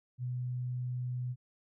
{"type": "tone", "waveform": "sine", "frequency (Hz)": 124.7, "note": "B2", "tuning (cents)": 17, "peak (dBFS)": -33, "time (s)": [0.18, 1.36], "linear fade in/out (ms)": 50, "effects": []}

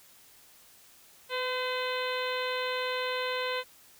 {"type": "harmonic tone with a mistuned harmonic", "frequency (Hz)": 510, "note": "C5", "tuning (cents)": -44, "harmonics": [1, 2, 3, 4, 5, 6, 7, 8], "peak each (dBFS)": [-33, -36, -38, -39, -40, -41, -41, -42], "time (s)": [1.29, 3.64], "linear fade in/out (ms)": 50, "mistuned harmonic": 1, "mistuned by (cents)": -21, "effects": ["white hiss -57 dBFS RMS until 3.99 s"]}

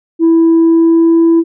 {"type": "tone with pitch glide", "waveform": "sine", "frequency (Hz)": [329.6, 331.9], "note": ["E4", "E4"], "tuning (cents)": [0, 12], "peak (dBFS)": -3, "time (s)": [0.19, 1.44], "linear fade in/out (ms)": 50, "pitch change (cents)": 12, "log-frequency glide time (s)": [0.6, 1.23], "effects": ["tanh soft clip ceiling -3 dBFS"]}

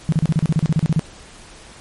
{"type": "tone bursts", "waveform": "sine", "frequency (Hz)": 158.1, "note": "D#3", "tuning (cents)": 28, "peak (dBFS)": -12, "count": 14, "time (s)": [0.09, 0.994], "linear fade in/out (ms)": 0, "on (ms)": 33, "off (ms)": 34, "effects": ["pink hiss -42 dBFS RMS until 1.8 s", "MP3 48 kbps"]}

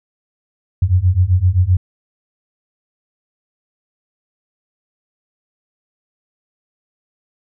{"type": "beating tone pair", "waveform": "sine", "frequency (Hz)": [87.31, 95.01], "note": ["F2", "F#2"], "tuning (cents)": [0, 46], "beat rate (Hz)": 7.7, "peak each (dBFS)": [-14, -13], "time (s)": [0.82, 1.77], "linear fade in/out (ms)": 5, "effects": []}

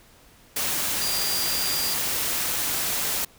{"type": "tone in noise", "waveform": "sine", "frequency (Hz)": 4768, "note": "D8", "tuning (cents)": 25, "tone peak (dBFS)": -28, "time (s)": [1.01, 1.94], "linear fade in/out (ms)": 5, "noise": "white", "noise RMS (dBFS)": -26, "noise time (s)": [0.56, 3.25], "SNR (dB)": -5, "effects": ["pink hiss -54 dBFS RMS until 3.38 s"]}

